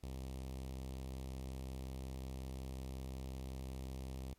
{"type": "tone with notch filter", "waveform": "sawtooth", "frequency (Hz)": 65.5, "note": "C2", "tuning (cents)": 2, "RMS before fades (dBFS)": -45, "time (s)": [0.03, 4.34], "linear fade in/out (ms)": 5, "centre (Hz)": 1500, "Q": 0.84, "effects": ["pink hiss -74 dBFS RMS until 4.38 s", "MP3 64 kbps"]}